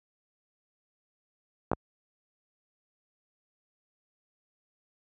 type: clicks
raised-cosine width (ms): 1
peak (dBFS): -12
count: 2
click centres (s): 1.716 / 1.733
effects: high-pass 60 Hz 12 dB/octave